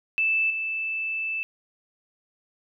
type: tone with level steps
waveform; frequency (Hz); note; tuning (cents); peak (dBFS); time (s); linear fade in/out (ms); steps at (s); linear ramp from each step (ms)
sine; 2637; E7; 0; -20 / -26; 0.18-1.43; 0; 0.5; 5
effects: none